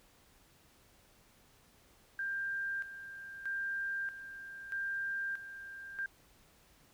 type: tone with tremolo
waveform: sine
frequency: 1590 Hz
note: G6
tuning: 24 cents sharp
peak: -34 dBFS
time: 2.19-6.06 s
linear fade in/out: 2 ms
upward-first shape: square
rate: 0.79 Hz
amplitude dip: 70%
effects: pink hiss -65 dBFS RMS until 6.93 s